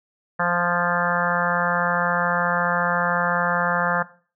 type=harmonic tone with a mistuned harmonic; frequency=174.61 Hz; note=F3; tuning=in tune; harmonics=1 / 3 / 4 / 5 / 6 / 7 / 8 / 9 / 10; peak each=-28 / -28 / -28 / -28 / -28 / -28 / -28 / -28 / -28 dBFS; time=0.39-4.03 s; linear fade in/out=10 ms; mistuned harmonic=9; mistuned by=+17 cents; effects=noise-tail reverb RT60 0.4 s tail -17 dB re dry